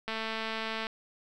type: click train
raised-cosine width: 0.3 ms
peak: -19 dBFS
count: 176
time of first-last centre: 0.08-0.868 s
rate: 222 Hz
effects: none